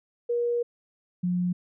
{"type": "tone pair in turn", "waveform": "sine", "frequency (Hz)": [476.9, 178.64], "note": ["A#4", "F3"], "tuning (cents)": [39, 39], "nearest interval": "octave + perfect fourth", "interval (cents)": 1700, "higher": "first", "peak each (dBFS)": -23, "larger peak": "neither", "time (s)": [[0.29, 0.63], [1.23, 1.53]], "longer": "first", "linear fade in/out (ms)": 10, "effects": []}